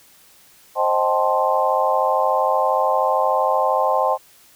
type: tone cluster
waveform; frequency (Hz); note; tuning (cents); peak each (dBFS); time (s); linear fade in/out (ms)
sine; 527 / 624 / 779 / 872 / 1049; C5 / D#5 / G5 / A5 / C6; +12 / +5 / -11 / -16 / +4; -22; 0.75-4.18; 50
effects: white hiss -51 dBFS RMS until 4.55 s